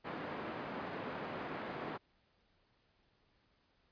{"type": "band-pass noise", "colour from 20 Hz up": "pink", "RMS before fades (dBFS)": -43, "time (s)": [0.04, 1.98], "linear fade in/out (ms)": 20, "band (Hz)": [210, 1700], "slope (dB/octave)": 12, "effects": ["pink hiss -74 dBFS RMS until 3.91 s", "resampled to 11025 Hz"]}